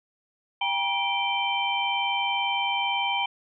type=tone cluster; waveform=sine; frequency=795 / 956 / 2350 / 3101 Hz; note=G5 / A#5 / D7 / G7; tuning=+24 / +43 / +1 / -19 cents; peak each=-29 dBFS; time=0.61-3.26 s; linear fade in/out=5 ms; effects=none